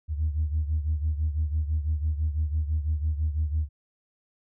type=beating tone pair; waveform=sine; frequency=75.8 / 81.8 Hz; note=D#2 / E2; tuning=-45 / -13 cents; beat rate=6 Hz; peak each=-24 / -29 dBFS; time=0.08-3.69 s; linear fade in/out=50 ms; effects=tanh soft clip ceiling -18 dBFS